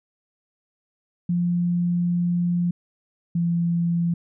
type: tone pair in turn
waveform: sine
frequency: 174.61 / 170.52 Hz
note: F3 / F3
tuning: 0 / -41 cents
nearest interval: unison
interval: 41 cents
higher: first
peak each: -19 dBFS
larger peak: neither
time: 1.29-2.71 / 3.35-4.14 s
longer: first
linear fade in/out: 5 ms
effects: none